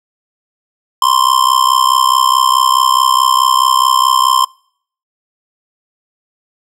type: tone with amplitude modulation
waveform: square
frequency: 1046.5 Hz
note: C6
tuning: in tune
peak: -5 dBFS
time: 1.02-4.45 s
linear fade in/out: 2 ms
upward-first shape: sine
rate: 64.7 Hz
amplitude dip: 90%
effects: noise-tail reverb RT60 0.6 s tail -26 dB re dry + low-pass 12000 Hz 12 dB/octave